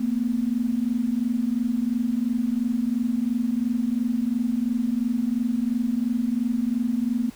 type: tone pair together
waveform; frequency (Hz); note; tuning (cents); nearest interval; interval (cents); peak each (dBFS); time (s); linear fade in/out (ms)
sine; 226.5 / 249.4; A#3 / B3; -50 / +17; major second; 167; -24; 0-7.3; 10
effects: pink hiss -49 dBFS RMS until 7.35 s